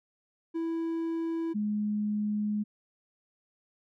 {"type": "tone pair in turn", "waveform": ["triangle", "sine"], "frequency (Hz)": [329.6, 209.6], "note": ["E4", "G#3"], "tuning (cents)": [0, 16], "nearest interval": "minor sixth", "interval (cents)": 784, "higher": "first", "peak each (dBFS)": -27, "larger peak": "neither", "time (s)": [[0.54, 1.54], [1.54, 2.64]], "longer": "second", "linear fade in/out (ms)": 20, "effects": []}